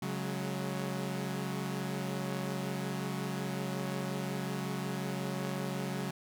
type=chord; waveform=sawtooth; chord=C# suspended fourth; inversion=none; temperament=equal with one note detuned; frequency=138.59 / 185 / 210.6 Hz; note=C#3 / F#3 / G#3; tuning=0 / 0 / +24 cents; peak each=-34 / -33 / -37 dBFS; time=0.02-6.11 s; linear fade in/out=5 ms; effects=none